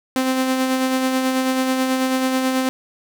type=tone with tremolo; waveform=sawtooth; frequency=260.2 Hz; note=C4; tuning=9 cents flat; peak=-12 dBFS; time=0.16-2.69 s; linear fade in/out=0 ms; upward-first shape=sine; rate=9.2 Hz; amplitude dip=35%; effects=none